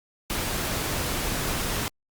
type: noise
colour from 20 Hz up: pink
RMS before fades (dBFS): -28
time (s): 0.3-1.88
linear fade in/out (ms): 0
effects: Opus 48 kbps